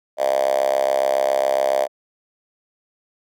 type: tone with high-pass filter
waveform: 5% pulse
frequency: 67.2 Hz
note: C2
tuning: 47 cents sharp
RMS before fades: -19 dBFS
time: 0.17-1.88 s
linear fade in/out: 50 ms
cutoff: 620 Hz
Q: 9.1
effects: none